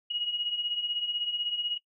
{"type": "beating tone pair", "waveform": "sine", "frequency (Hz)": [2881, 2897], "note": ["F#7", "F#7"], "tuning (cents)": [-47, -37], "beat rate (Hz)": 16, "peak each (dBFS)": [-35, -30], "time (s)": [0.1, 1.78], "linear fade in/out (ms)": 10, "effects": ["noise-tail reverb RT60 0.1 s tail -20 dB re dry"]}